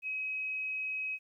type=tone; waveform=sine; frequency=2543 Hz; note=D#7; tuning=37 cents sharp; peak=-33 dBFS; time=0.02-1.19 s; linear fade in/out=50 ms; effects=12-bit